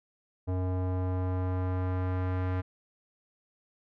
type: tone with low-pass filter sweep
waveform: square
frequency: 92 Hz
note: F#2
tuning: 9 cents flat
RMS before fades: -30 dBFS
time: 0.47-2.62 s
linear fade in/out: 20 ms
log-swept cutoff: 710 to 1700 Hz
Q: 1.1
effects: none